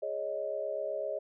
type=chord; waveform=sine; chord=Ab suspended fourth; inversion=none; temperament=equal; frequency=415.3 / 554.4 / 622.3 Hz; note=Ab4 / Db5 / Eb5; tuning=0 / 0 / 0 cents; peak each=-40 / -36 / -35 dBFS; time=0.02-1.19 s; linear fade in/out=10 ms; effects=none